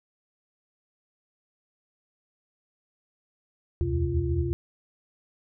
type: tone cluster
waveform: sine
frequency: 72.7 / 81 / 86.4 / 127.9 / 345.1 Hz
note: D2 / E2 / F2 / C3 / F4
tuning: -17 / -30 / -18 / -39 / -21 cents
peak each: -30 dBFS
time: 3.81-4.53 s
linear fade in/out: 0 ms
effects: none